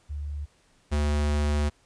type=tone pair in turn; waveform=sine / square; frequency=73 / 73.81 Hz; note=D2 / D2; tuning=-10 / +9 cents; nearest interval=unison; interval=19 cents; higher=second; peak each=-30 / -23 dBFS; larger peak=second; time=0.09-0.46 / 0.91-1.7 s; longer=second; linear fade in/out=20 ms; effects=pink hiss -63 dBFS RMS until 1.85 s + resampled to 22050 Hz